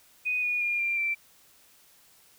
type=tone with pitch steps; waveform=sine; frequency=2489 / 2452 / 2415 / 2379 / 2344 Hz; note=D#7 / D#7 / D7 / D7 / D7; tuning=0 / -26 / +48 / +22 / -4 cents; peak=-25 dBFS; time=0.25-1.15 s; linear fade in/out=20 ms; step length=180 ms; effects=white hiss -59 dBFS RMS until 2.38 s